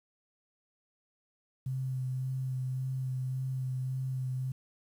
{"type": "tone with vibrato", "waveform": "sine", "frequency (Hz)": 130, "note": "C3", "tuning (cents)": -11, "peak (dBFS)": -31, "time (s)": [1.66, 4.52], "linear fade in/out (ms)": 5, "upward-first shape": "sine", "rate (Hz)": 1.8, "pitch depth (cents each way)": 18, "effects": ["10-bit"]}